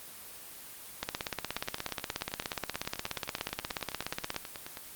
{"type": "two click trains", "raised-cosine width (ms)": 0.2, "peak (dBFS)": [-22, -14], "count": [31, 57], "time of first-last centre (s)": [[1.57, 4.772], [1.03, 4.363]], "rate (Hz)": [9.37, 16.8], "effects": ["white hiss -47 dBFS RMS until 4.95 s", "Opus 24 kbps"]}